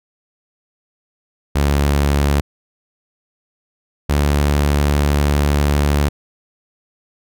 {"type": "tone pair in turn", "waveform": "sawtooth", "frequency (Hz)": [71.4, 72.52], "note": ["D2", "D2"], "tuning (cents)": [-48, -21], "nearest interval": "unison", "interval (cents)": 27, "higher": "second", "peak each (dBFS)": -9, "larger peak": "neither", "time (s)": [[1.55, 2.41], [4.09, 6.09]], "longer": "second", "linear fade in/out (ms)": 10, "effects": []}